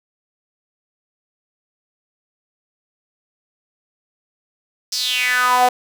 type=tone with high-pass filter sweep; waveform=sawtooth; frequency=250 Hz; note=B3; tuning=21 cents sharp; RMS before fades=-17 dBFS; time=4.92-5.69 s; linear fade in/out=5 ms; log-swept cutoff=5400 to 640 Hz; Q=5.6; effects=none